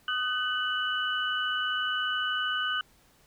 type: tone cluster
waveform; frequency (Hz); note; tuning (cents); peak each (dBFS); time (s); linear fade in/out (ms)
sine; 1243 / 1511 / 2968; D#6 / F#6 / F#7; -2 / +36 / +5; -33 / -30 / -31; 0.08-2.81; 2
effects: pink hiss -62 dBFS RMS until 3.26 s